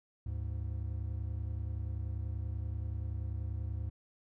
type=tone pair together; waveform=triangle; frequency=73.4 / 103.8 Hz; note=D2 / G#2; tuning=0 / 0 cents; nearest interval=tritone; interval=600 cents; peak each=-35 / -36 dBFS; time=0.26-3.9 s; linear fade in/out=5 ms; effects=none